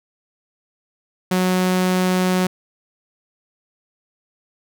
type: tone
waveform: sawtooth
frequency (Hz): 183.8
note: F#3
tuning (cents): -11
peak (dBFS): -12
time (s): 1.31-2.47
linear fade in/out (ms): 5
effects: none